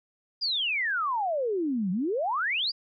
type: exponential two-way sweep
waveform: sine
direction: down then up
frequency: 5000 to 174.61 to 5000 Hz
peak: -25 dBFS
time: 0.41-2.72 s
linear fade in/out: 20 ms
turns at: 1.91 s
effects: none